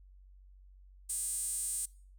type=tone with high-pass filter; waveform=sawtooth; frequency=410 Hz; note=G#4; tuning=22 cents flat; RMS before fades=-36 dBFS; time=1.09-1.86 s; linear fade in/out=10 ms; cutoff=8700 Hz; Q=8.2; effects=noise-tail reverb RT60 0.5 s tail -23 dB re dry + added 47 Hz sine -54 dBFS peak until 2.18 s